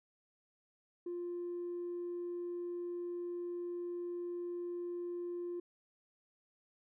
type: tone with tanh clipping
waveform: triangle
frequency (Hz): 350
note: F4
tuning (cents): +4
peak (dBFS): -38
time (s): 1.06-5.6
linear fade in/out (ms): 5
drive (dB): 5
effects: none